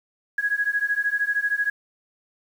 sine beating tone pair, 1656 / 1669 Hz, G#6 / G#6, -5 / +8 cents, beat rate 13 Hz, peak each -24 dBFS, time 0.38-1.7 s, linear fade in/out 5 ms, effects 8-bit

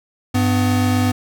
square tone pair together, 99.49 / 250.7 Hz, G2 / B3, +26 / +26 cents, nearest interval octave + major third, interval 1600 cents, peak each -18 dBFS, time 0.34-1.12 s, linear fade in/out 10 ms, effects none

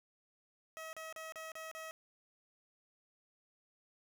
15% pulse tone bursts, 640 Hz, D#5, 49 cents sharp, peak -38 dBFS, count 6, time 0.77-1.91 s, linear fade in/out 0 ms, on 160 ms, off 36 ms, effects none

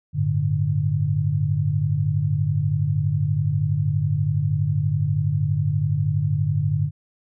sine chord, G suspended second, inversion none, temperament just, 98 / 110.25 / 147 Hz, G2 / A2 / D3, 0 / +4 / +2 cents, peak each -24 / -25 / -21 dBFS, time 0.13-6.91 s, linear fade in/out 50 ms, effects none

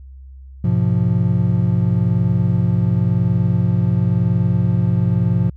triangle chord, F diminished, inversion first, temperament just, 104.77 / 125.72 / 174.61 Hz, Ab2 / Cb3 / F3, +16 / +31 / 0 cents, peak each -16 dBFS, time 0.64-5.5 s, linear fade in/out 5 ms, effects added 66 Hz sine -35 dBFS peak until 5.56 s

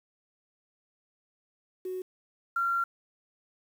sine tone pair in turn, 370 / 1375.7 Hz, F#4 / F6, 0 / -26 cents, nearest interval octave + major seventh, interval 2274 cents, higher second, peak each -32 / -25 dBFS, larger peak second, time 1.85-2.02 / 2.56-2.84 s, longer second, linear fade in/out 5 ms, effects 9-bit

